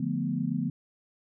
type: chord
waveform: sine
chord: B half-diminished seventh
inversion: first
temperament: equal with one note detuned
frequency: 146.83 / 175.73 / 220 / 246.9 Hz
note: D3 / F3 / A3 / B3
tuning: 0 / +11 / 0 / 0 cents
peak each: -33 / -32 / -33 / -31 dBFS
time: 0-0.7 s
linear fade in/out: 5 ms
effects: none